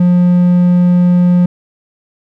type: tone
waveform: triangle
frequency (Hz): 177.6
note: F3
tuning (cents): +29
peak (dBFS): -4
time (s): 0-1.46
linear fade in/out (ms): 5
effects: none